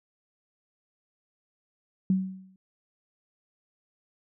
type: tone with exponential decay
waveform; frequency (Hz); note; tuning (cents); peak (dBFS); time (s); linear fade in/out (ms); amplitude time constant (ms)
sine; 188.8; F#3; +35; -18; 2.1-2.56; 2; 100
effects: none